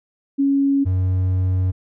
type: tone pair in turn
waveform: sine / triangle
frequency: 277.2 / 92.68 Hz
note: C#4 / F#2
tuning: 0 / +3 cents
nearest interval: octave + perfect fifth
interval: 1897 cents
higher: first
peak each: -14 dBFS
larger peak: neither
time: 0.38-0.85 / 0.85-1.72 s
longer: second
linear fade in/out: 20 ms
effects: none